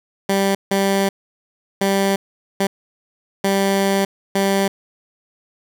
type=tone bursts at uneven times; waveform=15% pulse; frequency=196 Hz; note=G3; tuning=in tune; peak=-9 dBFS; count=6; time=0.29-0.55 / 0.71-1.09 / 1.81-2.16 / 2.6-2.67 / 3.44-4.05 / 4.35-4.68 s; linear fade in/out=5 ms; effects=none